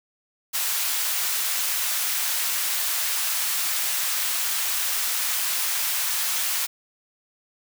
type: high-pass noise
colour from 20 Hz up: white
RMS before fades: -25 dBFS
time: 0.53-6.67 s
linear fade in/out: 20 ms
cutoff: 980 Hz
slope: 12 dB/octave
effects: none